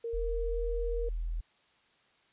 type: tone with pitch glide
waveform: sine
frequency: 462.8 to 468.4 Hz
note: A#4 to A#4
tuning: -13 to +8 cents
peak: -33 dBFS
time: 0.04-1.09 s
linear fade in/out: 5 ms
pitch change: +21 cents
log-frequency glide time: 0.51-0.58 s
type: tone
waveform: sine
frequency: 41.2 Hz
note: E1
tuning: in tune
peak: -31 dBFS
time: 0.13-1.41 s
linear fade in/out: 10 ms
effects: white hiss -67 dBFS RMS until 2.32 s + resampled to 8000 Hz